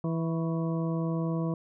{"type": "harmonic tone with a mistuned harmonic", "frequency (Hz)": 164.3, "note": "E3", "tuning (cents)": -5, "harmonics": [1, 2, 3, 4, 6, 7], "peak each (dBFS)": [-28, -34, -38, -40, -44, -45], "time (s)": [0.04, 1.54], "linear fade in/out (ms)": 2, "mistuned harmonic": 7, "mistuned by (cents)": -55, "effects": []}